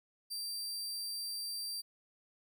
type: tone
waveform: sawtooth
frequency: 4699 Hz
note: D8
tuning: in tune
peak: -35 dBFS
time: 0.3-1.82 s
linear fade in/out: 20 ms
effects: none